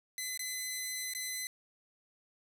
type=tone with dropouts; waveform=10% pulse; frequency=2024 Hz; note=B6; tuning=42 cents sharp; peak=-27 dBFS; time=0.18-1.47 s; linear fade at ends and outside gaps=1 ms; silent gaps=0.375-0.393 / 1.136-1.149 s; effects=none